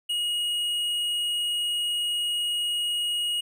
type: tone with tanh clipping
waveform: sine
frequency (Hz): 2886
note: F#7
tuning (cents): -44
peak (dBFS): -26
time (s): 0.09-3.41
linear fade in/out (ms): 10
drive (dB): 10
effects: none